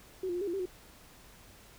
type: tone with pitch steps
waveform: sine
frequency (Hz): 374.6 / 349.5 / 355.2 / 403.4 / 343.5 / 390.8 / 363.8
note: F#4 / F4 / F4 / G4 / F4 / G4 / F#4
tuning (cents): +21 / +1 / +29 / +50 / -29 / -5 / -29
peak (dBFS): -31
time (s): 0.23-0.657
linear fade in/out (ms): 5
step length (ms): 61
effects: added 50 Hz sine -63 dBFS peak until 1.78 s + pink hiss -56 dBFS RMS until 1.78 s